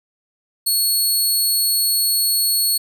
15% pulse tone, 4360 Hz, C#8, 29 cents flat, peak -9 dBFS, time 0.66-2.78 s, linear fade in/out 10 ms, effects none

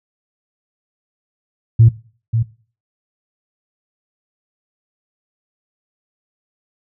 sine tone with echo, 113.8 Hz, A#2, 41 cents flat, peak -4 dBFS, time 1.79-1.89 s, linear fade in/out 10 ms, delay 540 ms, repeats 1, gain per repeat -9 dB, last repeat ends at 2.43 s, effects noise-tail reverb RT60 0.4 s tail -18 dB re dry + tanh soft clip ceiling 0 dBFS

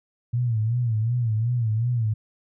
sine tone with vibrato, 115.5 Hz, A#2, 16 cents flat, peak -20 dBFS, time 0.33-2.14 s, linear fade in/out 10 ms, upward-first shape sine, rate 2.7 Hz, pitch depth 120 cents each way, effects none

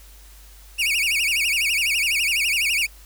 40% pulse tone with vibrato, 2515 Hz, D#7, 18 cents sharp, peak -18 dBFS, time 0.78-2.87 s, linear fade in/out 20 ms, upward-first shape sine, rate 12 Hz, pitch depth 230 cents each way, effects added 50 Hz sine -44 dBFS peak until 3.05 s + white hiss -50 dBFS RMS until 3.05 s

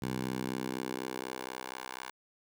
10% pulse tone with high-pass filter sweep, 64.1 Hz, C2, 35 cents flat, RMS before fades -38 dBFS, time 0.02-2.11 s, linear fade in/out 5 ms, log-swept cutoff 130 to 1000 Hz, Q 1.1, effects none

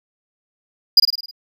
triangle tone with echo, 4883 Hz, D#8, 33 cents flat, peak -4 dBFS, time 0.97-1 s, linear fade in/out 5 ms, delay 52 ms, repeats 6, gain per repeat -5 dB, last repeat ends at 1.312 s, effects none

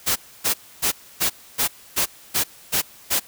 white noise bursts, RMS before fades -20 dBFS, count 9, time 0.06-3.2 s, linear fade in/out 20 ms, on 100 ms, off 280 ms, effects white hiss -47 dBFS RMS until 3.27 s

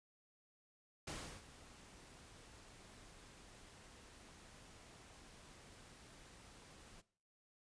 pink noise with ADSR envelope, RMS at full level -45 dBFS, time 1.07-7.02 s, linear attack 6 ms, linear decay 340 ms, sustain -15 dB, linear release 20 ms, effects noise-tail reverb RT60 0.5 s tail -19 dB re dry + resampled to 22050 Hz

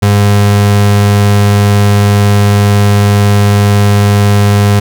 35% pulse tone, 102 Hz, G#2, 31 cents flat, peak -3 dBFS, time 0.02-4.8 s, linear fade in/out 10 ms, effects none

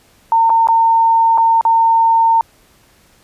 sine tone with dropouts, 910 Hz, A#5, 42 cents flat, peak -8 dBFS, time 0.32-2.41 s, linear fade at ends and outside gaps 1 ms, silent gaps 0.496-0.501 / 0.672-0.686 / 1.376-1.381 / 1.611-1.651 s, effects pink hiss -51 dBFS RMS until 3.23 s + resampled to 32000 Hz

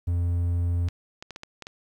triangle tone, 86.7 Hz, F2, 12 cents flat, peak -20 dBFS, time 0.07-0.89 s, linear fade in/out 10 ms
clicks, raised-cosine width 0.2 ms, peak -21 dBFS, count 7, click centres 0.886 / 1.225 / 1.307 / 1.361 / 1.434 / 1.623 / 1.669 s
effects 10-bit

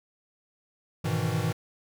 square chord, E major seventh, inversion first, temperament equal, 103.83 / 123.47 / 155.56 / 164.81 Hz, G#2 / B2 / D#3 / E3, 0 / 0 / 0 / 0 cents, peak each -32 dBFS, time 1.04-1.53 s, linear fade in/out 10 ms, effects none

